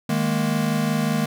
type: chord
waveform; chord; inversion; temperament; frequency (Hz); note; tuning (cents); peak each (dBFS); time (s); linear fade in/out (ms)
square; D# suspended fourth; none; equal; 155.56 / 207.7 / 233.1; D#3 / G#3 / A#3; 0 / 0 / 0; -25; 0.09-1.26; 5
effects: none